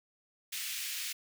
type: high-pass noise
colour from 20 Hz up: pink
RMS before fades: -38 dBFS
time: 0.52-1.13 s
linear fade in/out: 10 ms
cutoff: 2100 Hz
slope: 24 dB/octave
effects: none